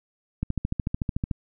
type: click train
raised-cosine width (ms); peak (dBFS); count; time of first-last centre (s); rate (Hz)
5; -13; 13; 0.43-1.312; 13.6
effects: none